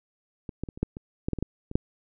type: clicks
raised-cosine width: 3 ms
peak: -22 / -17 / -24 / -28 / -11 / -24 / -14 / -13 / -19 / -14 / -24 / -8 dBFS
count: 12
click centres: 0.492 / 0.636 / 0.688 / 0.775 / 0.83 / 0.969 / 1.285 / 1.333 / 1.387 / 1.426 / 1.714 / 1.755 s
effects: none